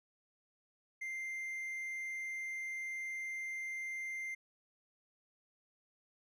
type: tone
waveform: triangle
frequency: 2093 Hz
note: C7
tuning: in tune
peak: -37 dBFS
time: 1.01-4.35 s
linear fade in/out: 10 ms
effects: none